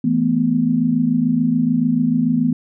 sine chord, E suspended fourth, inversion none, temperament equal, 164.81 / 220 / 246.9 Hz, E3 / A3 / B3, 0 / 0 / 0 cents, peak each -21 / -20 / -16 dBFS, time 0.04-2.53 s, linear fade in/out 5 ms, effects none

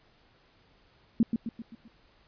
sine tone with echo, 229 Hz, A#3, 31 cents flat, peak -18 dBFS, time 1.2-1.23 s, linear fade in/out 2 ms, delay 130 ms, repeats 5, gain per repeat -6 dB, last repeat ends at 1.88 s, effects pink hiss -63 dBFS RMS until 2.27 s + resampled to 11025 Hz

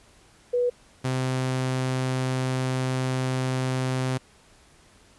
sine / sawtooth tone pair in turn, 489.1 / 129.55 Hz, B4 / C3, -17 / -17 cents, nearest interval octave + major seventh, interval 2300 cents, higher first, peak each -20 dBFS, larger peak neither, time 0.53-0.7 / 1.04-4.18 s, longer second, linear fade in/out 10 ms, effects pink hiss -56 dBFS RMS until 5.18 s + resampled to 24000 Hz

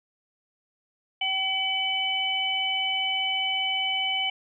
sine tone cluster, 768 / 2290 / 3005 Hz, G5 / D7 / F#7, -36 / -44 / +26 cents, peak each -32 / -29 / -26 dBFS, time 1.21-4.3 s, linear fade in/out 5 ms, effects none

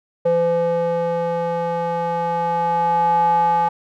square tone with band-pass filter sweep, 170 Hz, F3, 46 cents flat, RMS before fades -19 dBFS, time 0.25-3.69 s, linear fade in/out 10 ms, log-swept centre 560 to 900 Hz, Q 7.4, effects none

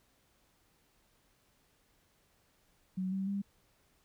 sine tone with pitch steps, 186.6 / 192.6 / 199.1 Hz, F#3 / G3 / G3, +15 / -30 / +27 cents, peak -32 dBFS, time 2.97-3.42 s, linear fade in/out 10 ms, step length 150 ms, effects pink hiss -71 dBFS RMS until 4.04 s

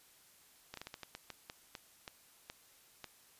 slowing click train, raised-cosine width 0.2 ms, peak -27 dBFS, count 13, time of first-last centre 0.74-3.043 s, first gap 33 ms, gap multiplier 1.29, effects white hiss -64 dBFS RMS until 3.39 s + resampled to 32000 Hz

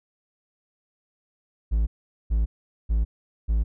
triangle tone bursts, 54.9 Hz, A1, 3 cents flat, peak -17 dBFS, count 4, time 1.71-3.64 s, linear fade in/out 20 ms, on 160 ms, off 430 ms, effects none

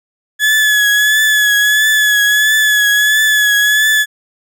35% pulse tone with vibrato, 1704 Hz, G#6, 44 cents sharp, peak -7 dBFS, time 0.39-4.06 s, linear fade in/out 50 ms, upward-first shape triangle, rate 1.5 Hz, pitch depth 45 cents each way, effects none

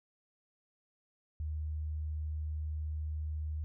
sine tone, 76.8 Hz, D#2, 22 cents flat, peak -34 dBFS, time 1.4-3.64 s, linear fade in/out 0 ms, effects none

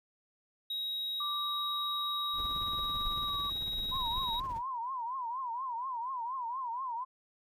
triangle tone, 3807 Hz, A#7, 36 cents sharp, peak -32 dBFS, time 0.7-4.4 s, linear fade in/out 5 ms
sine tone with pitch glide, 1174.7 to 1147.2 Hz, D6 to D6, 0 to -41 cents, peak -36 dBFS, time 1.2-3.5 s, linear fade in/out 5 ms, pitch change -41 cents, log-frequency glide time 3.25-3.33 s
brown noise with tremolo, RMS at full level -40 dBFS, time 2.33-4.62 s, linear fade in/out 50 ms, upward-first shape triangle, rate 18 Hz, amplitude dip 75%
sine tone with vibrato, 990 Hz, B5, 4 cents sharp, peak -34 dBFS, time 3.91-7.05 s, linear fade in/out 20 ms, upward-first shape triangle, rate 4.2 Hz, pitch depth 170 cents each way
effects none

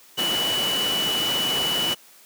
sine tone in noise, 2960 Hz, F#7, in tune, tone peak -22 dBFS, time 0.17-1.95 s, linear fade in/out 20 ms, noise pink, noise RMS -27 dBFS, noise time 0.17-1.95 s, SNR +2 dB, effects white hiss -51 dBFS RMS until 2.25 s + high-pass 200 Hz 12 dB/octave

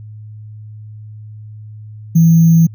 sine tone with sample-and-hold, 164.81 Hz, E3, in tune, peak -5 dBFS, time 2.15-2.67 s, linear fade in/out 10 ms, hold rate 6300 Hz, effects added 107 Hz sine -30 dBFS peak until 2.74 s

